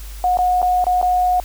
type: tone with dropouts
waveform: sine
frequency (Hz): 726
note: F#5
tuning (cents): -33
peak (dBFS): -13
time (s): 0.24-1.4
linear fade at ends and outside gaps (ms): 1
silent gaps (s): 0.372-0.388 / 0.618-0.627 / 0.842-0.867 / 1.015-1.027
effects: added 50 Hz sine -30 dBFS peak until 1.44 s + white hiss -41 dBFS RMS until 1.44 s